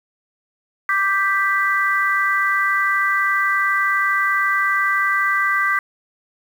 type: chord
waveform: sine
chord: G major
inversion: second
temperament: equal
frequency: 1174.7 / 1568 / 1975.5 Hz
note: D6 / G6 / B6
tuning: 0 / 0 / 0 cents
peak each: -20 dBFS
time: 0.89-5.79 s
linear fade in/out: 2 ms
effects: 7-bit